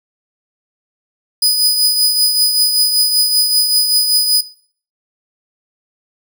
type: tone with tremolo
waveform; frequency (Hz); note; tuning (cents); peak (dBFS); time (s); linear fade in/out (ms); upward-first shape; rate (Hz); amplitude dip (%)
sawtooth; 4978; D#8; 0; -5; 1.42-4.41; 5; triangle; 5.2; 55
effects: noise-tail reverb RT60 0.5 s tail -18 dB re dry